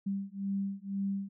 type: beating tone pair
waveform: sine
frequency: 196 / 198 Hz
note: G3 / G3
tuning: 0 / +18 cents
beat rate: 2 Hz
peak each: -35 / -35 dBFS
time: 0.06-1.29 s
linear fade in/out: 10 ms
effects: none